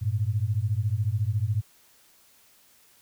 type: beating tone pair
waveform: sine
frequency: 99 / 113 Hz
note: G2 / A2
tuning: +18 / +47 cents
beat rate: 14 Hz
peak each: -26 dBFS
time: 0.01-1.62 s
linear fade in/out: 20 ms
effects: white hiss -59 dBFS RMS until 3.01 s